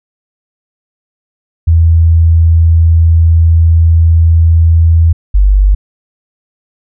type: tone pair in turn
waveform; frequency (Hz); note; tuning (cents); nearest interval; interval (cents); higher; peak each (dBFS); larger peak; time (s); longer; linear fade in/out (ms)
sine; 82.41 / 49; E2 / G1; 0 / 0; major sixth; 900; first; -3; neither; 1.67-5.13 / 5.34-5.75; first; 10
effects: none

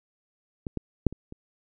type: clicks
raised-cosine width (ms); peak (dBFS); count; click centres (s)
3; -19 / -16 / -6 / -25 / -27; 5; 0.668 / 0.773 / 1.067 / 1.126 / 1.324
effects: none

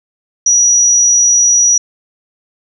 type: tone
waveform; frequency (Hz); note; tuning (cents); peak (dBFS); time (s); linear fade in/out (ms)
sine; 5820; F#8; -29; -6; 0.46-1.78; 5
effects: none

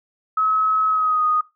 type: tone with pitch glide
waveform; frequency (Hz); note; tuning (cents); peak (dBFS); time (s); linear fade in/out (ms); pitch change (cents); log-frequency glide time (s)
sine; 1284 to 1241; E6 to D#6; -46 to -5; -16; 0.37-1.41; 5; -59; 0.88-1.24
effects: noise-tail reverb RT60 0.2 s tail -17 dB re dry

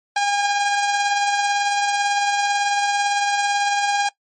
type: tone with tremolo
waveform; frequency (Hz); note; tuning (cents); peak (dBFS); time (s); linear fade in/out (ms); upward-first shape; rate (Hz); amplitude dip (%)
sawtooth; 811; G#5; -41; -12; 0.16-4.09; 5; triangle; 18; 35
effects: noise-tail reverb RT60 0.1 s tail -20 dB re dry + MP3 32 kbps

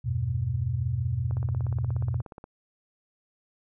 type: chord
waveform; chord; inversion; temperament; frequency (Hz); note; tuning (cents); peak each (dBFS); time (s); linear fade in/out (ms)
sine; E minor; none; equal; 82.41 / 98 / 123.47; E2 / G2 / B2; 0 / 0 / 0; -32 / -31 / -27; 0.04-2.22; 20
type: click train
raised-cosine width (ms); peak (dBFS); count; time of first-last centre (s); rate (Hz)
1; -28; 20; 1.31-2.441; 16.8
effects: none

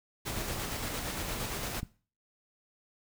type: noise with tremolo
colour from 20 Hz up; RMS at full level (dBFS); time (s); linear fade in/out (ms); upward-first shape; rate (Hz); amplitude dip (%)
pink; -35; 0.25-1.81; 20; square; 8.7; 25
type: clicks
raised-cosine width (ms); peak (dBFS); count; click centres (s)
5; -33 / -23; 2; 1.644 / 1.831
effects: noise-tail reverb RT60 0.4 s tail -20 dB re dry

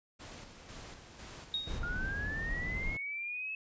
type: noise with tremolo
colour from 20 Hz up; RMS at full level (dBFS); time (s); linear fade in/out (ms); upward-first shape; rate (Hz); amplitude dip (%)
pink; -48; 0.19-1.8; 20; square; 2; 45
type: tone with exponential decay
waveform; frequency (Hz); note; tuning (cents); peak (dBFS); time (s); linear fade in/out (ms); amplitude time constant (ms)
sine; 3753; A#7; +11; -29; 1.54-1.9; 1; 77
type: noise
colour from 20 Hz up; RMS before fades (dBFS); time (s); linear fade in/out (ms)
brown; -38; 1.67-2.97; 2
type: linear sweep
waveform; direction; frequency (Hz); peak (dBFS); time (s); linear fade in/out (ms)
sine; up; 1400 to 2607; -36; 1.83-3.55; 2
effects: resampled to 16000 Hz

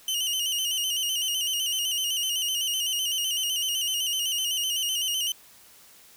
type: tone with vibrato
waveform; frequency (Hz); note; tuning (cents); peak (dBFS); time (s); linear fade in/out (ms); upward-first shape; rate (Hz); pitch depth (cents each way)
sawtooth; 2960; F#7; 0; -22; 0.08-5.32; 2; square; 7.9; 58
effects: white hiss -53 dBFS RMS until 6.16 s

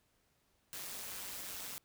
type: noise with amplitude modulation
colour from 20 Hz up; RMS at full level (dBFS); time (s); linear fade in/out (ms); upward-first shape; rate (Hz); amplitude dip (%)
white; -42; 0.73-1.78; 0; sine; 189; 60
effects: pink hiss -75 dBFS RMS until 1.84 s

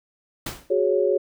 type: noise with exponential decay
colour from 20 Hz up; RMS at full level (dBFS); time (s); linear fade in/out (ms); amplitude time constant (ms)
pink; -27; 0.46-0.73; 5; 57
type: chord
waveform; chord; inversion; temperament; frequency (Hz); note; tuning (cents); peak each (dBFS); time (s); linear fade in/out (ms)
sine; F# suspended second; none; equal; 370 / 415.3 / 554.4; F#4 / G#4 / C#5; 0 / 0 / 0; -22; 0.7-1.18; 10
effects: none

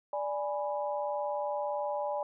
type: chord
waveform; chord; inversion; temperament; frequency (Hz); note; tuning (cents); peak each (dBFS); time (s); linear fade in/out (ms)
sine; G# diminished; second; equal; 587.3 / 830.6 / 987.8; D5 / G#5 / B5; 0 / 0 / 0; -33 / -35 / -39; 0.13-2.23; 2
effects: none

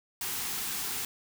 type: band-stop noise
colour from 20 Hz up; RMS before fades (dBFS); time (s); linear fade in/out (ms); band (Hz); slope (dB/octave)
white; -34; 0.21-1.05; 2; 480 to 710; 96
effects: none

